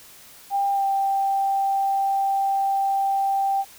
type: tone with pitch glide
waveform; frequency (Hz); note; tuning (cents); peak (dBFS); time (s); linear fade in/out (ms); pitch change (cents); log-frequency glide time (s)
sine; 796 to 785; G5 to G5; +26 to +2; -19; 0.5-3.65; 50; -24; 0.72-0.85
effects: white hiss -47 dBFS RMS until 3.78 s